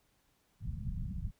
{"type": "low-pass noise", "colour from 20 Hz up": "pink", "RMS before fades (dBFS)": -38, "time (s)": [0.6, 1.32], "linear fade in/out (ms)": 50, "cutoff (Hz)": 200, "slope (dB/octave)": 48, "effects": ["pink hiss -73 dBFS RMS until 1.39 s"]}